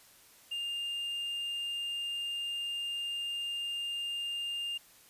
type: tone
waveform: triangle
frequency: 2807 Hz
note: F7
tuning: 8 cents sharp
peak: -32 dBFS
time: 0.51-4.78 s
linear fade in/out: 10 ms
effects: white hiss -59 dBFS RMS until 5.09 s + resampled to 32000 Hz